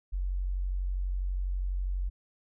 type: tone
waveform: sine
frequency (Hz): 46.1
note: F#1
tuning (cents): -6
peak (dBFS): -28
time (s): 0.12-2.1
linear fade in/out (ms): 20
effects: none